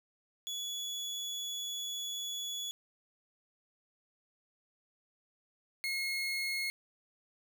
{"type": "tone pair in turn", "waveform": "30% pulse", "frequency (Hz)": [3401, 2160], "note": ["G#7", "C#7"], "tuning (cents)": [40, -45], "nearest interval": "minor sixth", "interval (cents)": 785, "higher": "first", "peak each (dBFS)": [-34, -30], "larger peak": "second", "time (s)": [[0.47, 2.71], [5.84, 6.7]], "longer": "first", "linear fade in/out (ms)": 0, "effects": []}